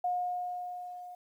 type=tone with level ramp; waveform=sine; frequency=718 Hz; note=F5; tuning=48 cents sharp; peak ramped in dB=-27 to -43 dBFS; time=0.04-1.15 s; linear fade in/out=5 ms; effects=11-bit